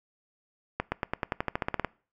accelerating click train, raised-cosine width 0.5 ms, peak -12 dBFS, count 14, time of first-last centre 0.8-1.847 s, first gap 120 ms, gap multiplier 0.93, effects noise-tail reverb RT60 0.4 s tail -23 dB re dry

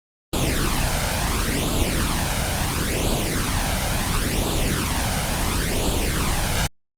pink noise with flanger, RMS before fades -21 dBFS, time 0.33-6.67 s, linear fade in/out 5 ms, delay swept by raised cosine 0.26 to 1.36 ms, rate 0.72 Hz, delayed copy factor +0.65, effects low-pass 12000 Hz 12 dB/octave + Opus 24 kbps

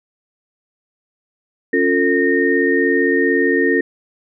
sine tone cluster, 276.8 / 354.4 / 450 / 1842 Hz, C#4 / F4 / A4 / A#6, -2 / +25 / +39 / -21 cents, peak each -18 dBFS, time 1.73-3.81 s, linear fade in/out 5 ms, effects none

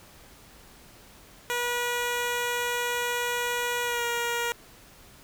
10% pulse tone with pitch glide, 483.5 to 473.3 Hz, B4 to A#4, -37 to +26 cents, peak -18 dBFS, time 1.5-4.52 s, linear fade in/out 0 ms, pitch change -37 cents, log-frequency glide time 3.84-4.05 s, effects pink hiss -52 dBFS RMS until 5.23 s

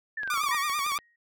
sine linear sweep, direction down, 1802 to 928 Hz, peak -30 dBFS, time 0.17-0.55 s, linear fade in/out 5 ms
clicks, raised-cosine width 0.3 ms, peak -25 dBFS, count 12, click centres 0.233 / 0.276 / 0.339 / 0.376 / 0.436 / 0.487 / 0.547 / 0.697 / 0.791 / 0.864 / 0.919 / 0.988 s
sawtooth tone with vibrato, 1159 Hz, D6, 23 cents flat, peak -23 dBFS, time 0.3-0.98 s, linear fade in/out 2 ms, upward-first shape sine, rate 9.1 Hz, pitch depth 86 cents each way
sine tone with exponential decay, 1880 Hz, A#6, 14 cents sharp, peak -27 dBFS, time 0.51-1.16 s, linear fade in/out 5 ms, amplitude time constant 140 ms
effects none

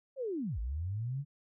sine linear two-way sweep, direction down then up, 560 to 51 to 146.9 Hz, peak -33 dBFS, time 0.16-1.25 s, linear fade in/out 50 ms, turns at 0.59 s, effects none

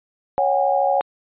sine chord, C# suspended fourth, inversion none, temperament equal with one note detuned, 554.4 / 740 / 813 Hz, C#5 / F#5 / G#5, 0 / 0 / -37 cents, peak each -20 dBFS, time 0.38-1.01 s, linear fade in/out 0 ms, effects resampled to 8000 Hz

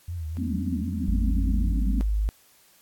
sine tone with vibrato, 82.41 Hz, E2, in tune, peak -29 dBFS, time 0.08-1.73 s, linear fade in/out 5 ms, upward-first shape triangle, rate 3.9 Hz, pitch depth 130 cents each way
pink band-pass noise, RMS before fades -30 dBFS, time 0.37-2.01 s, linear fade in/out 0 ms, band 170 to 280 Hz, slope 96 dB/octave
sine tone, 51.91 Hz, G#1, in tune, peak -21 dBFS, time 1.08-2.29 s, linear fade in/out 0 ms
effects white hiss -58 dBFS RMS until 2.81 s + AAC 64 kbps

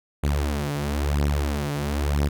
sawtooth beating tone pair, 71.7 / 72.7 Hz, D2 / D2, -41 / -17 cents, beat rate 1 Hz, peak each -21 dBFS, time 0.23-2.29 s, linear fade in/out 10 ms, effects none

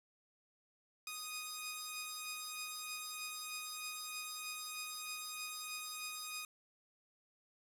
10% pulse tone pair together, 1242.9 / 2489 Hz, D#6 / D#7, -2 / 0 cents, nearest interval octave, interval 1202 cents, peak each -37 / -37 dBFS, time 1.07-6.45 s, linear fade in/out 2 ms, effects resampled to 32000 Hz + 10-bit

